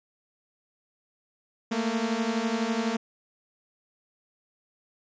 sawtooth beating tone pair, 220 / 232 Hz, A3 / A#3, 0 / -8 cents, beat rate 12 Hz, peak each -25 / -24 dBFS, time 1.71-2.97 s, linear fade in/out 10 ms, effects resampled to 16000 Hz

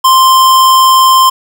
square tone, 1046.5 Hz, C6, in tune, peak -4 dBFS, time 0.04-1.3 s, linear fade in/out 10 ms, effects none

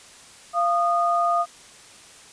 sine tone pair together, 691 / 1229.1 Hz, F5 / D#6, -19 / -22 cents, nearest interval minor seventh, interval 997 cents, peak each -21 dBFS, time 0.53-1.46 s, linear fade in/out 50 ms, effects white hiss -47 dBFS RMS until 2.32 s + resampled to 22050 Hz

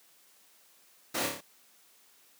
pink noise with echo, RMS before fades -32 dBFS, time 1.14-1.27 s, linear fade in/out 10 ms, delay 28 ms, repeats 5, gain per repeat -3 dB, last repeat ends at 1.41 s, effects white hiss -62 dBFS RMS until 2.39 s + high-pass 200 Hz 12 dB/octave

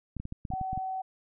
clicks, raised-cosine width 5 ms, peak -24 dBFS, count 10, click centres 0.167 / 0.2 / 0.254 / 0.324 / 0.452 / 0.504 / 0.537 / 0.613 / 0.731 / 0.776 s
sine tone, 757 Hz, F#5, 39 cents sharp, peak -31 dBFS, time 0.51-1.02 s, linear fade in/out 10 ms
effects none

